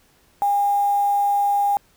sine tone with quantisation, 810 Hz, G#5, 43 cents flat, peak -16 dBFS, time 0.42-1.77 s, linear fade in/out 0 ms, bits 6, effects pink hiss -58 dBFS RMS until 1.96 s

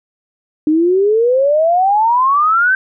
sine exponential sweep, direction up, 300 to 1568 Hz, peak -9 dBFS, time 0.67-2.75 s, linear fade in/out 2 ms, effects none

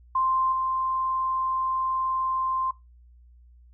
sine tone with level steps, 1046.5 Hz, C6, in tune, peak -21 / -24 dBFS, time 0.15-2.71 s, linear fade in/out 5 ms, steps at 0.52 s, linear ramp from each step 5 ms, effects noise-tail reverb RT60 0.2 s tail -18 dB re dry + added 60 Hz sine -50 dBFS peak until 3.73 s

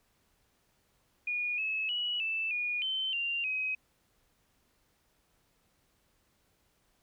sine tone with pitch steps, 2445 / 2590 / 2928 / 2643 / 2445 / 3081 / 2779 / 2531 Hz, D#7 / E7 / F#7 / E7 / D#7 / G7 / F7 / D#7, -31 / -31 / -19 / +4 / -31 / -31 / -9 / +29 cents, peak -30 dBFS, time 1.27-3.75 s, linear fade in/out 5 ms, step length 310 ms, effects pink hiss -72 dBFS RMS until 7.02 s

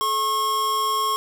square tone pair together, 431 / 1086 Hz, A4 / C#6, -36 / -36 cents, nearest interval octave + major third, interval 1600 cents, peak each -33 / -21 dBFS, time 0.01-1.16 s, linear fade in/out 0 ms, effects none

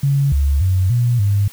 sine tone with pitch steps, 139.6 / 70.2 / 92.9 / 120.7 / 101 Hz, C#3 / C#2 / F#2 / B2 / G#2, +13 / +22 / +7 / -39 / -48 cents, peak -12 dBFS, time 0.03-1.48 s, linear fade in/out 5 ms, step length 290 ms, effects white hiss -41 dBFS RMS until 1.52 s

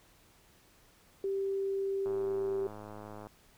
sine tone, 391 Hz, G4, 4 cents flat, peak -30 dBFS, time 1.24-2.67 s, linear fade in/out 2 ms
click train, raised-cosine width 1 ms, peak -32 dBFS, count 128, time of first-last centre 2.06-3.27 s, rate 105 Hz
effects pink hiss -63 dBFS RMS until 3.57 s

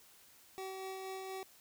25% pulse tone with tremolo, 380.9 Hz, G4, 50 cents flat, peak -37 dBFS, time 0.58-1.43 s, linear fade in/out 0 ms, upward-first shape sine, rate 4.2 Hz, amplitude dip 25%, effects white hiss -62 dBFS RMS until 1.6 s

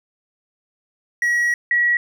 triangle / sine tone pair in turn, 1914 / 1921.5 Hz, A#6 / B6, +45 / -48 cents, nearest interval unison, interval 7 cents, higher second, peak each -14 dBFS, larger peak neither, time 1.22-1.54 / 1.71-1.97 s, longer first, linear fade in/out 2 ms, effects none

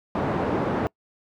pink band-pass noise, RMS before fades -25 dBFS, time 0.15-0.87 s, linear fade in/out 0 ms, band 150 to 970 Hz, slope 12 dB/octave, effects noise-tail reverb RT60 0.1 s tail -25 dB re dry

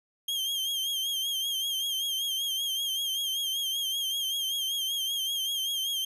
40% pulse tone with vibrato, 3200 Hz, G7, 35 cents sharp, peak -27 dBFS, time 0.28-6.05 s, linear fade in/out 5 ms, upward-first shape triangle, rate 5.2 Hz, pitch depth 72 cents each way, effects none

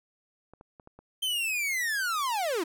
clicks, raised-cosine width 1 ms, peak -35 dBFS, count 5, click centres 0.536 / 0.611 / 0.798 / 0.874 / 0.99 s
45% pulse linear sweep, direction down, 3136 to 297.7 Hz, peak -27 dBFS, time 1.22-2.64 s, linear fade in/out 10 ms
effects none

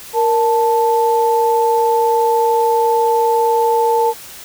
sine tone pair together, 466.2 / 880.1 Hz, A#4 / A5, 0 / 0 cents, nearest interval major seventh, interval 1100 cents, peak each -14 dBFS, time 0.13-4.14 s, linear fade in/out 50 ms, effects white hiss -35 dBFS RMS until 4.44 s

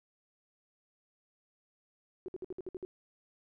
sine tone bursts, 369.4 Hz, F#4, 3 cents flat, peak -37 dBFS, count 8, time 2.26-2.85 s, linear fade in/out 0 ms, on 23 ms, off 58 ms, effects none

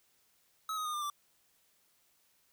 square tone with pitch steps, 1283 / 1253.7 / 1225.1 / 1197.1 / 1169.7 Hz, E6 / D#6 / D#6 / D6 / D6, -47 / +13 / -27 / +33 / -7 cents, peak -35 dBFS, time 0.69-1.1 s, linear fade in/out 2 ms, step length 82 ms, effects white hiss -71 dBFS RMS until 2.52 s

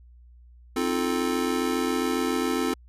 square chord, F dominant seventh, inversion second, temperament just, 261.9 / 314.3 / 349.2 / 436.5 Hz, C4 / Eb4 / F4 / A4, +2 / +18 / 0 / -14 cents, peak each -28 / -33 / -30 / -31 dBFS, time 0.76-2.74 s, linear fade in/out 5 ms, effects added 60 Hz sine -48 dBFS peak until 2.88 s + resampled to 32000 Hz

